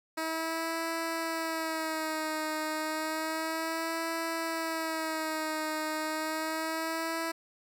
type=tone with vibrato; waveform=10% pulse; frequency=319.7 Hz; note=D#4; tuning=47 cents sharp; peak=-23 dBFS; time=0.17-7.32 s; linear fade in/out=10 ms; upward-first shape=sine; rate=0.31 Hz; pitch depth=51 cents each way; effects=none